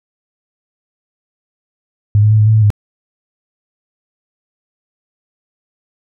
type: tone with pitch steps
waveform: sine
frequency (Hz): 103.9 / 106.5 / 108.5 / 106.5 / 109.8 / 109.2 / 103.8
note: G#2 / G#2 / A2 / G#2 / A2 / A2 / G#2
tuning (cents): +1 / +44 / -24 / +44 / -3 / -13 / 0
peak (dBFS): -6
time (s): 2.15-2.703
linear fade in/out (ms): 0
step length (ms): 79
effects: none